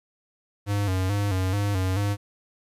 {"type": "tone with vibrato", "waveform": "square", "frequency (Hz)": 97.5, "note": "G2", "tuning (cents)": -9, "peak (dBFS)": -23, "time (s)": [0.66, 2.17], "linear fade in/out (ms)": 50, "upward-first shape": "square", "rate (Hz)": 2.3, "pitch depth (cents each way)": 74, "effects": ["resampled to 32000 Hz", "10-bit"]}